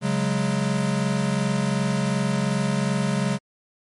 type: chord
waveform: square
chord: C# suspended fourth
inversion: none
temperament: equal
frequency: 138.59 / 185 / 207.7 Hz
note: C#3 / F#3 / G#3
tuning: 0 / 0 / 0 cents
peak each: -26 dBFS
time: 0.01-3.39 s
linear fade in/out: 50 ms
effects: MP3 48 kbps